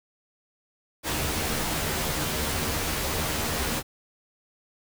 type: noise with comb filter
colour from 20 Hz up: pink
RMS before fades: -28 dBFS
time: 1.03-3.83 s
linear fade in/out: 50 ms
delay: 13 ms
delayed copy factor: +0.7
effects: none